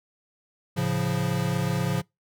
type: chord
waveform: square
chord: A augmented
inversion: none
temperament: equal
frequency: 110 / 138.59 / 174.61 Hz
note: A2 / C#3 / E#3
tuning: 0 / 0 / 0 cents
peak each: -31 / -28 / -28 dBFS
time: 0.76-2.02 s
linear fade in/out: 20 ms
effects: noise-tail reverb RT60 0.2 s tail -26 dB re dry